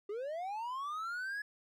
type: linear sweep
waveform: triangle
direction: up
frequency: 392 to 1704 Hz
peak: -35 dBFS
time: 0.09-1.42 s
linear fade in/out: 5 ms
effects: none